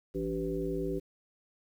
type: harmonic tone with a mistuned harmonic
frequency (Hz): 55.2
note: A1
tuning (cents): +6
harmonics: 1 / 3 / 5 / 7 / 9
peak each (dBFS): -40 / -38 / -37 / -34 / -39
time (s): 0.14-1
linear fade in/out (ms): 20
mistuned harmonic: 5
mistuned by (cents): +60
effects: 10-bit